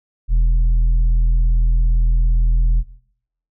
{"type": "tone with tanh clipping", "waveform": "sine", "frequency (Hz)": 41.2, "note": "E1", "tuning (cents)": 0, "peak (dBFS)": -12, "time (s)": [0.28, 2.84], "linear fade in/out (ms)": 50, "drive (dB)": 4, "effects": ["noise-tail reverb RT60 0.7 s tail -18 dB re dry"]}